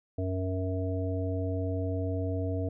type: harmonic tone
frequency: 93.2 Hz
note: F#2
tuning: 13 cents sharp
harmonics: 1 / 3 / 5 / 7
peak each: -30 / -35 / -37 / -38 dBFS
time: 0.18-2.69 s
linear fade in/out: 5 ms
effects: none